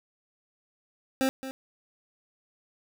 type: tone with echo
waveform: 25% pulse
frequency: 264.8 Hz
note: C4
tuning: 21 cents sharp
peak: -19 dBFS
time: 1.21-1.29 s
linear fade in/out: 0 ms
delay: 220 ms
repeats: 1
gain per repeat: -12 dB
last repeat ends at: 1.51 s
effects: none